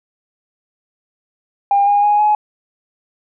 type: tone with pitch steps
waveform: sine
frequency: 803 / 816.1 / 829.4 / 842.9 Hz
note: G5 / G#5 / G#5 / G#5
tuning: +41 / -31 / -3 / +25 cents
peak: -9 dBFS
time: 1.71-2.35 s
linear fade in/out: 2 ms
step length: 160 ms
effects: tanh soft clip ceiling -5 dBFS